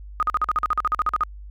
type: tone bursts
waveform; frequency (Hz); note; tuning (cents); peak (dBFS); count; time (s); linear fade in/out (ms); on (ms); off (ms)
sine; 1244.5; D#6; 0; -17; 15; 0.2-1.235; 0; 27; 45
effects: added 50 Hz sine -36 dBFS peak until 1.5 s